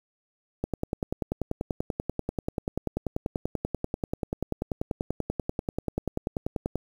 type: click train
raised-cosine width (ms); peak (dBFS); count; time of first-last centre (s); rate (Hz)
2; -14; 64; 0.64-6.757; 10.3
effects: 8-bit